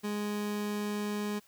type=tone; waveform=30% pulse; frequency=207.7 Hz; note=G#3; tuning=in tune; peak=-29 dBFS; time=0.03-1.4 s; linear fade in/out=20 ms; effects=white hiss -63 dBFS RMS until 1.47 s